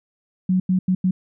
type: tone bursts at uneven times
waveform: sine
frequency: 185 Hz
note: F#3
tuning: in tune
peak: -15 dBFS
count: 4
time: 0.49-0.6 / 0.69-0.79 / 0.88-0.95 / 1.04-1.11 s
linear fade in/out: 5 ms
effects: none